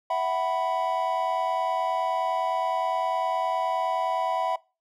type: chord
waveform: triangle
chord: E suspended second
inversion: none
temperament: equal with one note detuned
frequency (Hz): 659.3 / 749 / 987.8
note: E5 / F#5 / B5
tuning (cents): 0 / +21 / 0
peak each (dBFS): -26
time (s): 0.1-4.56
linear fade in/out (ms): 5
effects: noise-tail reverb RT60 0.3 s tail -22 dB re dry